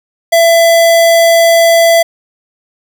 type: tone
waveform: square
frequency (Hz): 669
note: E5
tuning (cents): +25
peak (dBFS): -5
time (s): 0.32-2.03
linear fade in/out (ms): 10
effects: none